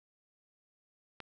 click, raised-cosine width 0.3 ms, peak -27 dBFS, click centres 1.203 s, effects none

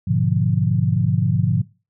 sine chord, G# diminished seventh, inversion none, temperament equal, 103.83 / 123.47 / 146.83 / 174.61 Hz, G#2 / B2 / D3 / F3, 0 / 0 / 0 / 0 cents, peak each -21 dBFS, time 0.07-1.62 s, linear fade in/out 10 ms, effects noise-tail reverb RT60 0.3 s tail -20 dB re dry

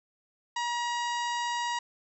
harmonic tone, 955 Hz, A#5, 42 cents sharp, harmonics 1 / 2 / 3 / 4 / 5 / 6 / 7 / 8, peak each -30 / -36 / -40 / -42 / -44 / -46 / -47 / -48 dBFS, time 0.56-1.79 s, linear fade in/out 5 ms, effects none

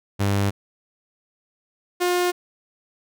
sawtooth tone pair in turn, 100 / 356.4 Hz, G2 / F4, +35 / +35 cents, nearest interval octave + minor seventh, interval 2200 cents, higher second, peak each -15 dBFS, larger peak neither, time 0.19-0.51 / 2-2.32 s, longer neither, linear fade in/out 20 ms, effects none

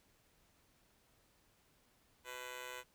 10% pulse tone with amplitude modulation, 499.7 Hz, B4, 20 cents sharp, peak -33 dBFS, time 2.24-2.84 s, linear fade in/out 50 ms, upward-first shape sine, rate 129 Hz, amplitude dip 90%, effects pink hiss -72 dBFS RMS until 2.94 s

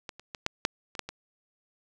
clicks, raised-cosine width 0.2 ms, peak -20 / -28 / -20 / -9 / -6 / -24 / -13 / -20 dBFS, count 8, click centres 0.092 / 0.196 / 0.348 / 0.464 / 0.651 / 0.952 / 0.993 / 1.09 s, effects none

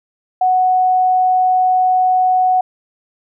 sine tone, 740 Hz, F#5, in tune, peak -10 dBFS, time 0.41-2.61 s, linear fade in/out 5 ms, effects none

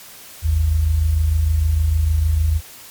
sine tone pair together, 52.41 / 79 Hz, G#1 / D#2, +16 / +27 cents, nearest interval perfect fifth, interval 711 cents, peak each -22 / -14 dBFS, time 0.42-2.61 s, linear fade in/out 50 ms, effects white hiss -40 dBFS RMS until 2.9 s + MP3 96 kbps

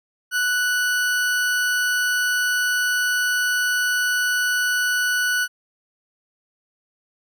40% pulse tone, 1480 Hz, F#6, in tune, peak -18 dBFS, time 0.31-5.48 s, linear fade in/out 50 ms, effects none

